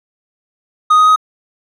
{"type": "tone with pitch steps", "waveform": "triangle", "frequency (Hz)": [1244, 1251.2, 1258.5], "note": ["D#6", "D#6", "D#6"], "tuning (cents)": [-1, 9, 19], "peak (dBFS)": -4, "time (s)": [0.9, 1.161], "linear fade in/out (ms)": 10, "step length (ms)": 87, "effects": ["resampled to 24000 Hz"]}